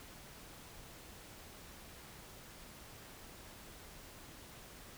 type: silence
effects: pink hiss -54 dBFS RMS until 4.97 s